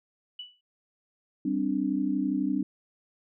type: tone with exponential decay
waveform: sine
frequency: 2960 Hz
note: F#7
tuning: in tune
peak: -34 dBFS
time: 0.39-0.61 s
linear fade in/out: 5 ms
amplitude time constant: 47 ms
type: chord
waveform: sine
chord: G suspended fourth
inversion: none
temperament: equal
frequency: 196 / 261.6 / 293.7 Hz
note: G3 / C4 / D4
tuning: 0 / 0 / 0 cents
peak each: -31 / -29 / -28 dBFS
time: 1.45-2.63 s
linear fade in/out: 5 ms
effects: none